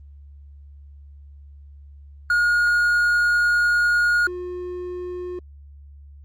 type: tone pair in turn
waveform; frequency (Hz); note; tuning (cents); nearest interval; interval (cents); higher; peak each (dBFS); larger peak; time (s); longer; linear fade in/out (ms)
triangle; 1435 / 358.8; F6 / F4; +47 / +47; 2 octaves; 2400; first; -14 / -26; first; 2.3-4.27 / 4.27-5.39; first; 2
effects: added 71 Hz sine -41 dBFS peak until 6.24 s + Opus 24 kbps